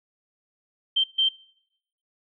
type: tone bursts at uneven times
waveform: sine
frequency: 3133 Hz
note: G7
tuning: 2 cents flat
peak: -18 dBFS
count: 2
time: 0.96-1.04 / 1.18-1.29 s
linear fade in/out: 10 ms
effects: noise-tail reverb RT60 0.8 s tail -24 dB re dry